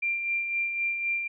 sine tone with tremolo, 2376 Hz, D7, 20 cents sharp, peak -24 dBFS, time 0.02-1.28 s, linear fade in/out 10 ms, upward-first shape sine, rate 3.9 Hz, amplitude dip 45%, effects none

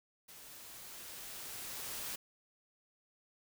white noise with level ramp, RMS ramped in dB -54 to -41 dBFS, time 0.28-2.16 s, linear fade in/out 10 ms, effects none

